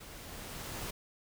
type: noise with level ramp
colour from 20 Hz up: pink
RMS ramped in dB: -50 to -39 dBFS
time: 0-0.91 s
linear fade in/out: 10 ms
effects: none